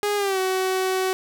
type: tone with pitch glide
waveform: sawtooth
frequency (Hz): 412.2 to 375.8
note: G#4 to F#4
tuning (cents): -13 to +27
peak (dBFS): -17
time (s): 0.03-1.13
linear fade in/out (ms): 0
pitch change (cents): -160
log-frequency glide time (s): 0.16-0.39
effects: none